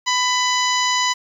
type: harmonic tone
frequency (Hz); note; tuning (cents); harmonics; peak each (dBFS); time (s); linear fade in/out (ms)
997; B5; +16; 1 / 2 / 3 / 4 / 5 / 6 / 7; -20 / -23 / -25 / -26 / -27 / -28 / -28; 0.06-1.14; 20
effects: 8-bit